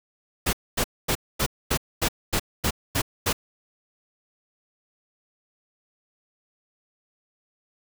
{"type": "noise bursts", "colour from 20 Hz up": "pink", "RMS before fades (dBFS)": -23, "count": 10, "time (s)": [0.46, 3.33], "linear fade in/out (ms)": 10, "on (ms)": 71, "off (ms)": 240, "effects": []}